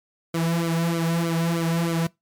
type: tone with flanger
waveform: sawtooth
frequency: 166.9 Hz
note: E3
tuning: 22 cents sharp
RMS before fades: -23 dBFS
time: 0.34-2.07 s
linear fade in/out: 5 ms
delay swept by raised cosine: 1.1 to 3.6 ms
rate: 3.2 Hz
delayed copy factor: -0.85
effects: noise-tail reverb RT60 0.2 s tail -24 dB re dry + MP3 96 kbps